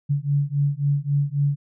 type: beating tone pair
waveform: sine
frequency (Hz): 141 / 144.7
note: C#3 / D3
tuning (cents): +30 / -25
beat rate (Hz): 3.7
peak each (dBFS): -22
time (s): 0.09-1.56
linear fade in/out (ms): 20
effects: none